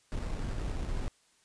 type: noise with sample-and-hold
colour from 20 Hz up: brown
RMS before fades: -34 dBFS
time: 0.12-1.08 s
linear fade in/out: 0 ms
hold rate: 3150 Hz
effects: white hiss -67 dBFS RMS until 1.44 s + resampled to 22050 Hz